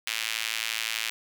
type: tone with high-pass filter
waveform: sawtooth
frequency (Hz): 111.8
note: A2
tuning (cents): +28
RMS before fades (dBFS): -31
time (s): 0.07-1.1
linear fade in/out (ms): 0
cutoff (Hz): 2500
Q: 1.7
effects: none